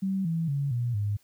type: tone with pitch steps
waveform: sine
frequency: 192.3 / 164.53 / 140.77 / 120.44 / 103.05 Hz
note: G3 / E3 / C#3 / B2 / G#2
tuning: -33 / -3 / +27 / -43 / -13 cents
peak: -25 dBFS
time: 0.02-1.17 s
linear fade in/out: 10 ms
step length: 230 ms
effects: white hiss -65 dBFS RMS until 1.23 s